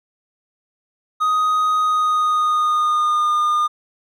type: tone with pitch glide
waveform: triangle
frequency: 1250 to 1214.4 Hz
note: D#6 to D#6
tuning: +8 to -42 cents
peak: -13 dBFS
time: 1.2-3.68 s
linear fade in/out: 20 ms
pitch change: -50 cents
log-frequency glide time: 1.79-3.33 s
effects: none